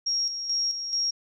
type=tone with tremolo; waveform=sine; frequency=5588 Hz; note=F8; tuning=in tune; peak=-23 dBFS; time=0.06-1.11 s; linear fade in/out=10 ms; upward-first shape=square; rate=2.3 Hz; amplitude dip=55%; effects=none